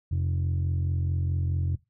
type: tone pair together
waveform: sine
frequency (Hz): 87.31 / 131.98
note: F2 / C3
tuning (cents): 0 / +15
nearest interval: perfect fifth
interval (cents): 715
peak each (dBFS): -23 / -27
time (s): 0.11-1.76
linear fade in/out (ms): 10
effects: noise-tail reverb RT60 0.2 s tail -20 dB re dry + tanh soft clip ceiling -21 dBFS

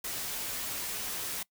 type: noise with comb filter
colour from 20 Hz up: white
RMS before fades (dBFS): -36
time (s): 0.04-1.43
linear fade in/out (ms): 5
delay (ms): 13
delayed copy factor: -0.5
effects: noise-tail reverb RT60 0.1 s tail -23 dB re dry

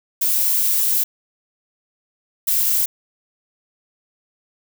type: noise bursts at uneven times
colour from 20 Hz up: violet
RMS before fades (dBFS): -18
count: 2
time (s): 0.21-1.04 / 2.47-2.86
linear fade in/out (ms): 10
effects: none

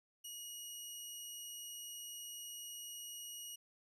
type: tone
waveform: 15% pulse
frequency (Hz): 2896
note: F#7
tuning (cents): -38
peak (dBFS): -39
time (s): 0.24-3.56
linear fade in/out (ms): 10
effects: none

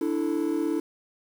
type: chord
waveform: triangle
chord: D suspended second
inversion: none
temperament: just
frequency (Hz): 293.7 / 330.4 / 440.5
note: D4 / E4 / A4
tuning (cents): 0 / +4 / +2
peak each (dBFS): -25 / -24 / -29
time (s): 0.01-0.8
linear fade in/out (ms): 5
effects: tanh soft clip ceiling -17 dBFS + 8-bit

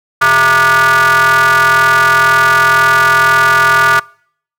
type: ring-modulated tone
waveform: square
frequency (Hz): 129.9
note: C3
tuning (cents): -12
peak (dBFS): -4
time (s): 0.21-4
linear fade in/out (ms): 10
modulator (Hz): 1320
effects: noise-tail reverb RT60 0.6 s tail -26 dB re dry

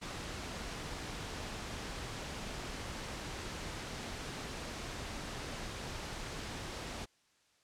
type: noise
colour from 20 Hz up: pink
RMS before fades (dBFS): -42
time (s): 0.01-7.06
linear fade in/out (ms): 20
effects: white hiss -71 dBFS RMS until 7.63 s + low-pass 7000 Hz 12 dB/octave

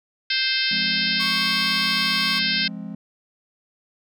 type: harmonic tone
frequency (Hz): 523.3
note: C5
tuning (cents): 0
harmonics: 3 / 4 / 5 / 6 / 7 / 8 / 9 / 10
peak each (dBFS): -28 / -28 / -28 / -28 / -28 / -28 / -28 / -28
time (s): 0.3-2.68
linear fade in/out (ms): 5
type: chord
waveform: triangle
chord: F minor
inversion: none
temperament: just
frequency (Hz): 174.61 / 209.5 / 261.9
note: F3 / Ab3 / C4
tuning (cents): 0 / +15 / +2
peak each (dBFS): -33 / -31 / -36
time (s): 0.71-2.95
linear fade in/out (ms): 5
type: tone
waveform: sawtooth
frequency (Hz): 1108.7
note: C#6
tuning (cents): 0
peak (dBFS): -25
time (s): 1.19-2.4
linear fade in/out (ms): 20
effects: none

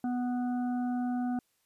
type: harmonic tone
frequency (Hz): 246.9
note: B3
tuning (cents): 0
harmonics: 1 / 3 / 5 / 6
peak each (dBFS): -29 / -38 / -53 / -50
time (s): 0.04-1.39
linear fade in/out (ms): 2
effects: white hiss -74 dBFS RMS until 1.65 s + resampled to 32000 Hz

